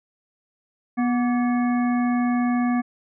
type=harmonic tone with a mistuned harmonic; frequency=244 Hz; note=B3; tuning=21 cents flat; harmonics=1 / 3 / 5 / 7 / 9; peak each=-19 / -29 / -33 / -36 / -38 dBFS; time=0.97-2.82 s; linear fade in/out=20 ms; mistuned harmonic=5; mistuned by=-90 cents; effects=none